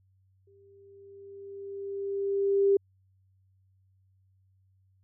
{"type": "tone with exponential growth", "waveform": "sine", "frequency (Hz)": 396.5, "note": "G4", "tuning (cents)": 20, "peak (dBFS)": -18, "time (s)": [0.47, 2.77], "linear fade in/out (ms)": 5, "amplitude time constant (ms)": 500, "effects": ["added 95 Hz sine -63 dBFS peak until 5.03 s"]}